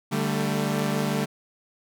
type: chord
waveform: sawtooth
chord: D suspended fourth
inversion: none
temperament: equal with one note detuned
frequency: 146.83 / 196 / 222.8 Hz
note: D3 / G3 / A3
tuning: 0 / 0 / +22 cents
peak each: -24 dBFS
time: 0.11-1.26 s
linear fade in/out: 20 ms
effects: none